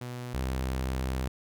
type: tone pair in turn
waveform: sawtooth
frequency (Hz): 123.1 / 64.85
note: B2 / C2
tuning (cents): -5 / -15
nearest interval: major seventh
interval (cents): 1110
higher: first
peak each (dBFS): -32 / -25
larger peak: second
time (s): 0.01-0.34 / 0.34-1.28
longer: second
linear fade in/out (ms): 5
effects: none